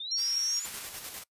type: linear sweep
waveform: sine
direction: up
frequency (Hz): 3520 to 7170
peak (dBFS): -35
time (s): 0-0.66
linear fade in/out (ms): 5
type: tone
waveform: sine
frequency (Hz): 5588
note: F8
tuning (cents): 0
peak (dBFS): -28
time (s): 0.11-0.6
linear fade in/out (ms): 10
type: band-pass noise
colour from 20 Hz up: white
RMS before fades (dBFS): -45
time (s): 0.17-0.86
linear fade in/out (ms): 20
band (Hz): 1100 to 12000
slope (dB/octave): 24
type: noise with tremolo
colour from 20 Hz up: white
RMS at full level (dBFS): -39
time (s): 0.64-1.24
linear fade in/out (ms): 10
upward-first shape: square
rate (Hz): 10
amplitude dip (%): 40
effects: noise-tail reverb RT60 0.1 s tail -22 dB re dry + resampled to 32000 Hz